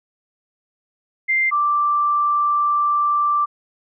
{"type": "tone pair in turn", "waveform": "sine", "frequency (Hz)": [2093, 1174.7], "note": ["C7", "D6"], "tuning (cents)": [0, 0], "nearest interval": "minor seventh", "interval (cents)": 1000, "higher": "first", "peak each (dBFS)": -15, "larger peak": "neither", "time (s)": [[1.28, 1.51], [1.51, 3.46]], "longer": "second", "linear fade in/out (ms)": 20, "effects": []}